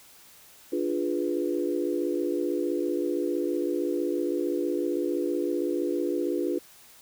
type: chord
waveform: sine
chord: D diminished seventh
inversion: none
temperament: equal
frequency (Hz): 293.7 / 349.2 / 415.3 / 493.9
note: D4 / F4 / Ab4 / Cb5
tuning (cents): 0 / 0 / 0 / 0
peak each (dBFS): -30 / -28 / -33 / -33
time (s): 0.72-6.59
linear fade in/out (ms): 10
effects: white hiss -53 dBFS RMS until 7.01 s